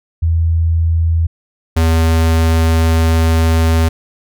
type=tone pair in turn; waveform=sine / square; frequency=82.41 / 81.51 Hz; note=E2 / E2; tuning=0 / -19 cents; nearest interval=unison; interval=19 cents; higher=first; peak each=-10 dBFS; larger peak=neither; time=0.22-1.27 / 1.76-3.89 s; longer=second; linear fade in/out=10 ms; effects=none